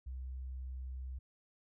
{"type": "tone", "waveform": "sine", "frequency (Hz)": 64.4, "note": "C2", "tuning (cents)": -27, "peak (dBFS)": -40, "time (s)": [0.06, 1.19], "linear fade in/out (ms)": 10, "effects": []}